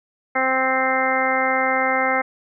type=harmonic tone; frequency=261.6 Hz; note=C4; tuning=in tune; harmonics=1 / 2 / 3 / 4 / 5 / 6 / 7 / 8; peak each=-29 / -24 / -23 / -29 / -25 / -28 / -28 / -23 dBFS; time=0.35-2.22 s; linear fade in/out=10 ms; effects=none